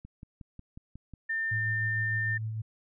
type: click train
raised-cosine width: 5 ms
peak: -32 dBFS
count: 7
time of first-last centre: 0.05-1.137 s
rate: 5.52 Hz
type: tone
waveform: sine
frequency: 1800 Hz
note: A6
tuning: 39 cents sharp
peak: -28 dBFS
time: 1.29-2.38 s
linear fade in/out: 10 ms
type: tone with tremolo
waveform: sine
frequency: 110 Hz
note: A2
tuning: in tune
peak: -30 dBFS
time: 1.51-2.62 s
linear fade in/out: 10 ms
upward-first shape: sine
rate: 6.6 Hz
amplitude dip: 30%
effects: none